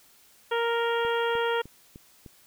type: harmonic tone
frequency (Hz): 466.2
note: A#4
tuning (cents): 0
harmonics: 1 / 2 / 3 / 4 / 5 / 6 / 7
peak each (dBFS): -26 / -30 / -32 / -36 / -43 / -39 / -38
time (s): 0.51-1.62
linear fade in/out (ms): 10
type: click train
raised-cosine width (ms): 3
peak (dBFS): -31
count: 5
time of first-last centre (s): 1.05-2.262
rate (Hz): 3.3
effects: white hiss -58 dBFS RMS until 2.46 s